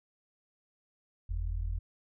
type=tone pair together; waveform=sine; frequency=44.44 / 83.1 Hz; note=F1 / E2; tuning=+31 / +15 cents; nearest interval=major seventh; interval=1084 cents; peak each=-32 / -36 dBFS; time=1.29-1.79 s; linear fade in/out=10 ms; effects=none